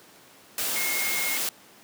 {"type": "tone in noise", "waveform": "sine", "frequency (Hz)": 2152, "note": "C7", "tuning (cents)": 48, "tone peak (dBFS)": -29, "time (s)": [0.76, 1.37], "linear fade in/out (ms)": 2, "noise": "white", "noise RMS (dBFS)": -28, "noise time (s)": [0.58, 1.49], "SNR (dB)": -4, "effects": ["pink hiss -52 dBFS RMS until 1.83 s", "high-pass 200 Hz 12 dB/octave"]}